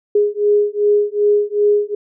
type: beating tone pair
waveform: sine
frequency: 412.8 / 415.4 Hz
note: G#4 / G#4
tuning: -10 / 0 cents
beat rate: 2.6 Hz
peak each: -15 / -15 dBFS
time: 0.15-1.95 s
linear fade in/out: 5 ms
effects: none